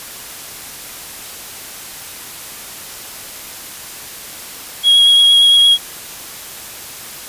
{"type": "tone with vibrato", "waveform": "triangle", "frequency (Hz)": 3301, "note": "G#7", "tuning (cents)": -11, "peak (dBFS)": -5, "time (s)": [4.83, 5.78], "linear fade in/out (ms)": 50, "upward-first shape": "triangle", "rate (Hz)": 8.7, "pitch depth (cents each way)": 15, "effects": ["white hiss -31 dBFS RMS until 7.28 s", "resampled to 32000 Hz"]}